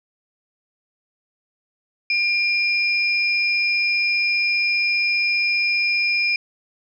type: tone pair together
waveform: sine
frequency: 2395 / 5075 Hz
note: D7 / D#8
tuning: +33 / +33 cents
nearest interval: octave + minor second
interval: 1300 cents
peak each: -18 / -24 dBFS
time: 2.1-6.36 s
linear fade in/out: 2 ms
effects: none